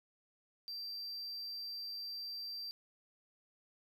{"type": "tone", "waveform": "triangle", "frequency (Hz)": 4699, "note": "D8", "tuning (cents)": 0, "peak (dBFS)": -40, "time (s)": [0.68, 2.71], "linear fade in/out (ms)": 0, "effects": []}